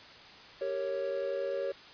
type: chord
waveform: triangle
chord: G diminished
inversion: none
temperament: equal with one note detuned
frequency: 392 / 462.4 / 554.4 Hz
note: G4 / Bb4 / Db5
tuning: 0 / -14 / 0 cents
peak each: -36 / -36 / -31 dBFS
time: 0.61-1.72 s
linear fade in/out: 5 ms
effects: white hiss -51 dBFS RMS until 1.93 s + resampled to 11025 Hz